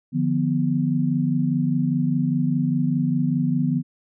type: chord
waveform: sine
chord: B diminished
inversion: first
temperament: equal with one note detuned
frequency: 149.66 / 174.61 / 246.9 Hz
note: D3 / F3 / B3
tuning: +33 / 0 / 0 cents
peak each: -23 / -24 / -22 dBFS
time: 0.12-3.83 s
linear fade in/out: 50 ms
effects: none